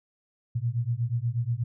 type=beating tone pair; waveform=sine; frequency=114.5 / 122.8 Hz; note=A#2 / B2; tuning=-31 / -9 cents; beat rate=8.3 Hz; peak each=-28 dBFS; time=0.55-1.64 s; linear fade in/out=10 ms; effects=none